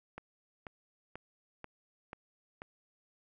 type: click train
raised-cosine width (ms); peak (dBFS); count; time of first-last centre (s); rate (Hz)
0.5; -28; 6; 0.18-2.619; 2.05
effects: none